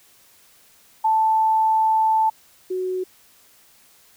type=tone pair in turn; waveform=sine; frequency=880 / 370 Hz; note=A5 / F#4; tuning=0 / 0 cents; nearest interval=octave + minor third; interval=1500 cents; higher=first; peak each=-15 / -22 dBFS; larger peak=first; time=1.04-2.3 / 2.7-3.04 s; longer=first; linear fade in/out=10 ms; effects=white hiss -54 dBFS RMS until 4.16 s